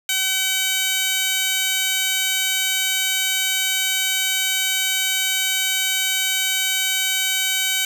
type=tone with high-pass filter; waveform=15% pulse; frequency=760 Hz; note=F#5; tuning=46 cents sharp; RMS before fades=-21 dBFS; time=0.09-7.85 s; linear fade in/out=2 ms; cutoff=3000 Hz; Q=0.81; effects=none